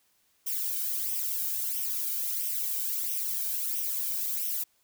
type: noise with flanger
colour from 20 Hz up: violet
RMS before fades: -31 dBFS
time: 0.46-4.64 s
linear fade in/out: 10 ms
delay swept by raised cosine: 0.34 to 1.34 ms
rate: 1.5 Hz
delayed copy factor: +0.6
effects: white hiss -69 dBFS RMS until 4.83 s